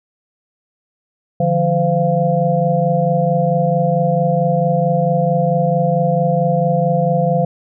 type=tone cluster; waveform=sine; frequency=149.5 / 174 / 513 / 692 Hz; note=D3 / F3 / C5 / F5; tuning=+31 / -6 / -34 / -16 cents; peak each=-18 dBFS; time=1.4-7.45 s; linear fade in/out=5 ms; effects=none